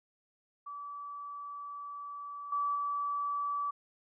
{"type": "tone with level steps", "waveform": "sine", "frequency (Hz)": 1152, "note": "D6", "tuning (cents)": -34, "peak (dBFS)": [-40, -29, -31], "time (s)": [0.66, 3.71], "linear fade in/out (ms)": 10, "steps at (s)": [2.52, 2.75], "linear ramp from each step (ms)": 5, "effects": []}